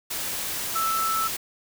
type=tone in noise; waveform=sine; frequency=1318.5 Hz; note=E6; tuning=in tune; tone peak=-23 dBFS; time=0.75-1.28 s; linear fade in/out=10 ms; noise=white; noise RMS=-30 dBFS; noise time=0.1-1.37 s; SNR=+4 dB; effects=none